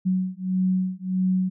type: beating tone pair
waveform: sine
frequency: 185 / 186.6 Hz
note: F#3 / F#3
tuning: 0 / +15 cents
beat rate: 1.6 Hz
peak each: -24 dBFS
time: 0.05-1.5 s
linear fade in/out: 20 ms
effects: none